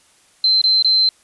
sine tone with dropouts, 4100 Hz, C8, 36 cents flat, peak -11 dBFS, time 0.44-1.09 s, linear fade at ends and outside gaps 2 ms, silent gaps 0.616-0.639 / 0.825-0.846 s, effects white hiss -54 dBFS RMS until 1.23 s + resampled to 24000 Hz

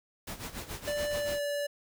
pink noise with tremolo, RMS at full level -38 dBFS, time 0.27-1.39 s, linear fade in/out 5 ms, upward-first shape sine, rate 7 Hz, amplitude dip 75%
square tone with pitch glide, 587.3 to 577.9 Hz, D5 to D5, 0 to -28 cents, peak -31 dBFS, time 0.87-1.67 s, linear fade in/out 10 ms, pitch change -28 cents, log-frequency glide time 1.11-1.42 s
effects none

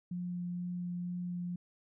sine tone with vibrato, 177 Hz, F3, 23 cents sharp, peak -35 dBFS, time 0.11-1.56 s, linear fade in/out 5 ms, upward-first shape sine, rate 2.1 Hz, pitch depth 8 cents each way, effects none

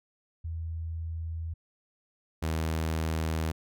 sine / sawtooth tone pair in turn, 81.9 / 80.03 Hz, E2 / D#2, -11 / +49 cents, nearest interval unison, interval 40 cents, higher first, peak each -32 / -24 dBFS, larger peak second, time 0.44-1.54 / 2.42-3.52 s, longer neither, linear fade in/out 10 ms, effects none

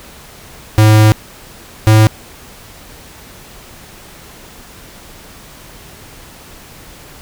square tone pair in turn, 107.9 / 108.78 Hz, A2 / A2, -33 / -19 cents, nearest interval unison, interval 14 cents, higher second, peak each -5 dBFS, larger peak neither, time 0.78-1.12 / 1.87-2.07 s, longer first, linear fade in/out 0 ms, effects pink hiss -37 dBFS RMS until 7.21 s

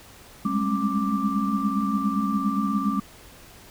sine tone cluster, 195.8 / 205.7 / 213.1 / 272.2 / 1178 Hz, G3 / G#3 / G#3 / C#4 / D6, -2 / -16 / +45 / -31 / +5 cents, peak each -28 dBFS, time 0.45-3 s, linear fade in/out 5 ms, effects pink hiss -48 dBFS RMS until 3.7 s

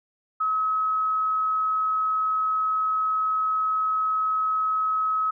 sine tone, 1281 Hz, E6, 50 cents flat, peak -21 dBFS, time 0.4-5.31 s, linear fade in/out 10 ms, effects none

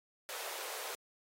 pink high-pass noise, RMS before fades -43 dBFS, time 0.29-0.95 s, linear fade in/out 0 ms, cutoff 420 Hz, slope 48 dB/octave, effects AAC 48 kbps

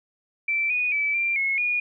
sine tone with pitch steps, 2334 / 2471 / 2306 / 2370 / 2177 / 2443 Hz, D7 / D#7 / D7 / D7 / C#7 / D#7, -11 / -13 / -32 / +15 / -32 / -32 cents, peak -21 dBFS, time 0.48-1.8 s, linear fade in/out 5 ms, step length 220 ms, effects none

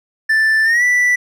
triangle tone with pitch glide, 1765 to 1969.7 Hz, A6 to B6, +5 to -5 cents, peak -9 dBFS, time 0.29-1.16 s, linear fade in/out 10 ms, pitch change +190 cents, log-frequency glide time 0.64-0.83 s, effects none

